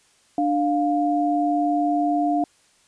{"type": "tone pair together", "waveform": "sine", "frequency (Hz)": [295.6, 703], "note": ["D4", "F5"], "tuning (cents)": [11, 11], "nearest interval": "octave + minor third", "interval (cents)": 1500, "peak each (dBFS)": -21, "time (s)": [0.38, 2.44], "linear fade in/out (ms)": 2, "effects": ["white hiss -59 dBFS RMS until 2.87 s", "resampled to 22050 Hz"]}